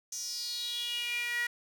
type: tone with high-pass filter sweep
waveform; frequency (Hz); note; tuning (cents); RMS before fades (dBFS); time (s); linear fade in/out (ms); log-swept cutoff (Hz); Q
sawtooth; 479.4; A#4; +48; -35; 0.12-1.47; 5; 6200 to 1800; 7
effects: none